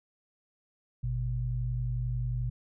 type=tone pair together; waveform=sine; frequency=51.72 / 123 Hz; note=G#1 / B2; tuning=-6 / -7 cents; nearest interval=octave + minor third; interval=1499 cents; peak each=-33 / -30 dBFS; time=1.03-2.5 s; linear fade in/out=10 ms; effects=none